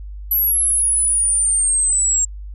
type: exponential sweep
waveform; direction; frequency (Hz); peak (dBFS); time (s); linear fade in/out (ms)
sine; down; 11840 to 7480; -12; 0.31-2.25; 5
effects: tanh soft clip ceiling -12 dBFS + added 50 Hz sine -29 dBFS peak until 2.54 s